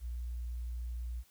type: tone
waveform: sine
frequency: 59.7 Hz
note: A#1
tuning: 42 cents sharp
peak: -36 dBFS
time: 0-1.24 s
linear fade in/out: 50 ms
effects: white hiss -66 dBFS RMS until 1.3 s